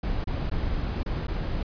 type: noise with dropouts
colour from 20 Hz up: brown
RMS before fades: -28 dBFS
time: 0.03-1.63 s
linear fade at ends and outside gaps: 5 ms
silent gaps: 0.242-0.272 / 0.499-0.513 / 1.032-1.06 / 1.27-1.281 s
effects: resampled to 11025 Hz